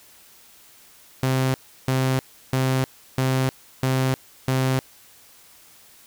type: tone bursts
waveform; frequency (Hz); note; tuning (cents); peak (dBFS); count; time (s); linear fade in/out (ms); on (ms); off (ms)
sawtooth; 131; C3; +2; -15; 6; 1.23-4.79; 0; 310; 340
effects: white hiss -51 dBFS RMS until 6.06 s